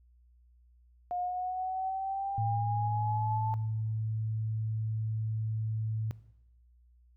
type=exponential sweep; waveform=sine; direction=up; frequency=712 to 880 Hz; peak=-31 dBFS; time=1.11-3.54 s; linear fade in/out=0 ms
type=tone; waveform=sine; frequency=110 Hz; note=A2; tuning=in tune; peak=-29 dBFS; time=2.38-6.11 s; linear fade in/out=0 ms
effects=noise-tail reverb RT60 0.9 s tail -18 dB re dry + added 60 Hz sine -59 dBFS peak until 7.16 s